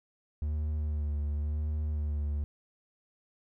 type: tone with vibrato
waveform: triangle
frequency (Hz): 74.7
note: D2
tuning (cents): +30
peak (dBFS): -27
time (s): 0.42-2.44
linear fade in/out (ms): 0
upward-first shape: sine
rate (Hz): 0.93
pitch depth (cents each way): 36
effects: none